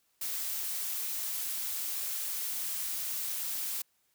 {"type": "noise", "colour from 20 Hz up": "blue", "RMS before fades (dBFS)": -35, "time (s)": [0.21, 3.82], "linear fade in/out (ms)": 5, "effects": ["white hiss -73 dBFS RMS until 4.14 s"]}